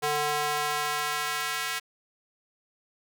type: tone with high-pass filter sweep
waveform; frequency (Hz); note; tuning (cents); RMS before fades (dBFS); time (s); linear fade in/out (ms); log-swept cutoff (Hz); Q
square; 148.8; D3; +23; -29; 0.02-1.8; 20; 590 to 1700; 1.1
effects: none